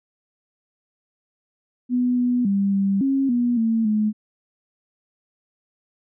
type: tone with pitch steps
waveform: sine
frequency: 247.6 / 245.9 / 198.2 / 196.5 / 271.2 / 241.8 / 225.5 / 213.3 Hz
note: B3 / B3 / G3 / G3 / C#4 / B3 / A3 / G#3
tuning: +5 / -7 / +19 / +4 / -38 / -36 / +43 / +46 cents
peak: -17 dBFS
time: 1.89-4.13 s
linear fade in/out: 50 ms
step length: 280 ms
effects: none